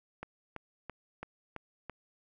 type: click train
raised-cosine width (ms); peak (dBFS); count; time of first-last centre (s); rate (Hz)
0.5; -25; 6; 0.23-1.897; 3
effects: none